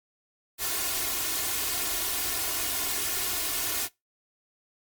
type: noise with comb filter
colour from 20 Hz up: white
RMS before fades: -29 dBFS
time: 0.58-3.89 s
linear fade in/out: 50 ms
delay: 2.8 ms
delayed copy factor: +0.7
effects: noise-tail reverb RT60 0.2 s tail -22 dB re dry + MP3 96 kbps